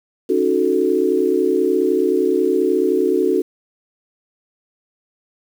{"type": "chord", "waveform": "sine", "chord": "D# half-diminished seventh", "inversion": "third", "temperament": "equal", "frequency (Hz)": [277.2, 311.1, 370, 440], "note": ["C#4", "D#4", "F#4", "A4"], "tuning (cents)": [0, 0, 0, 0], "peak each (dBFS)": [-22, -22, -17, -19], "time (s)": [0.29, 3.42], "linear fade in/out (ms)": 10, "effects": ["7-bit"]}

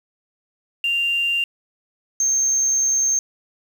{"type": "tone pair in turn", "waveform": "sine", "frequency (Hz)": [2785, 6365], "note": ["F7", "G8"], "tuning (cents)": [-5, 26], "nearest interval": "octave + major second", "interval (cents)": 1431, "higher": "second", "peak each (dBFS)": [-17, -15], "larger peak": "second", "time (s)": [[0.84, 1.44], [2.2, 3.19]], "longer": "second", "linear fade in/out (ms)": 2, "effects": ["tanh soft clip ceiling -12 dBFS", "7-bit"]}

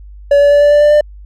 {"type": "tone with pitch steps", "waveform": "triangle", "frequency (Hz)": [570, 574.3, 578.6, 583, 587.4, 591.8, 596.3], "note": ["C#5", "D5", "D5", "D5", "D5", "D5", "D5"], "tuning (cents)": [48, -39, -26, -13, 0, 13, 26], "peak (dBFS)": -3, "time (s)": [0.31, 1.01], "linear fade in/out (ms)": 5, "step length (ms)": 100, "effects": ["added 50 Hz sine -31 dBFS peak until 1.25 s"]}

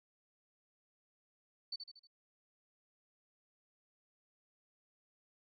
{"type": "tone with echo", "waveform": "sine", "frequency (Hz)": 4508, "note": "C#8", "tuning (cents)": 28, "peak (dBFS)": -38, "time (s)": [1.72, 1.76], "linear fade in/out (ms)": 5, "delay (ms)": 78, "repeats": 4, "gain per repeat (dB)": -6, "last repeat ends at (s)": 2.072, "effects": []}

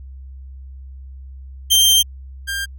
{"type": "tone pair in turn", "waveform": "sawtooth", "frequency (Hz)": [3153, 1595.7], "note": ["G7", "G6"], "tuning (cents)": [9, 30], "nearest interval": "octave", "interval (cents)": 1179, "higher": "first", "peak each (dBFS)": [-7, -18], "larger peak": "first", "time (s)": [[1.7, 2.03], [2.47, 2.66]], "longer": "first", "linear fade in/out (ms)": 20, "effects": ["added 66 Hz sine -33 dBFS peak until 2.78 s"]}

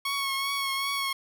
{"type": "tone with vibrato", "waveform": "15% pulse", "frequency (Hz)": 1102, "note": "C#6", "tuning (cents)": -11, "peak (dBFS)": -21, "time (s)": [0.05, 1.13], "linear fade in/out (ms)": 5, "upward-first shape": "triangle", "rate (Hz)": 2.6, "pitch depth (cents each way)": 33, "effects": []}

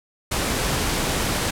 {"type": "noise", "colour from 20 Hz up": "pink", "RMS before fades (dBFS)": -23, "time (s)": [0.31, 1.51], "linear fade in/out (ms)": 10, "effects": ["low-pass 12000 Hz 12 dB/octave"]}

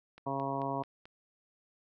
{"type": "click train", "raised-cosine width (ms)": 0.3, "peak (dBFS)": -35, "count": 5, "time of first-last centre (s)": [0.18, 1.055], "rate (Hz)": 4.57}
{"type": "harmonic tone", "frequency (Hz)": 137.1, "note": "C#3", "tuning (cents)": -19, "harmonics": [1, 2, 3, 4, 5, 6, 7, 8], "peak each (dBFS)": [-41, -39, -42, -42, -38, -46, -37, -43], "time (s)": [0.26, 0.83], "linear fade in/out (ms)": 10}
{"effects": []}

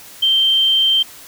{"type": "tone", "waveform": "sine", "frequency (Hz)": 3136, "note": "G7", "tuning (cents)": 0, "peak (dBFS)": -11, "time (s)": [0.22, 1.03], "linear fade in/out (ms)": 10, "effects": ["white hiss -39 dBFS RMS until 1.27 s"]}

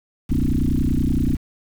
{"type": "tone with frequency modulation", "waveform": "sine", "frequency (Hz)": 115, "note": "A#2", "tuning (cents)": -23, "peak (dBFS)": -16, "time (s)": [0.29, 1.37], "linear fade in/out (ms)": 20, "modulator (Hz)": 30.5, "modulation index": 5.9, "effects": ["7-bit"]}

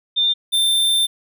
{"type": "tone pair in turn", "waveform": ["sine", "square"], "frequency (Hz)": [3597, 3578], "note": ["A7", "A7"], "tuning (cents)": [37, 28], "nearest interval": "unison", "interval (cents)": 9, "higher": "first", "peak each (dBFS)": [-14, -15], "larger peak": "first", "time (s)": [[0.16, 0.34], [0.52, 1.07]], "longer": "second", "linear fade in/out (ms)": 20, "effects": []}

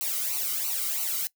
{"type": "noise with flanger", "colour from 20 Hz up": "blue", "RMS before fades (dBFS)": -29, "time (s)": [0.01, 1.27], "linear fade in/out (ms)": 0, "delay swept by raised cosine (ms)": [0.58, 1.19], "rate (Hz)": 3, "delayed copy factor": -0.8, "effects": ["noise-tail reverb RT60 0.1 s tail -21 dB re dry"]}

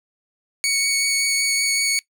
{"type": "tone with vibrato", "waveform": "15% pulse", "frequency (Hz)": 2230, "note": "C#7", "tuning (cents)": 10, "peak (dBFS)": -11, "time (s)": [0.64, 1.99], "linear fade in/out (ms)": 0, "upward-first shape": "triangle", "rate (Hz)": 5.3, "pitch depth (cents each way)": 12, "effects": ["noise-tail reverb RT60 0.1 s tail -20 dB re dry"]}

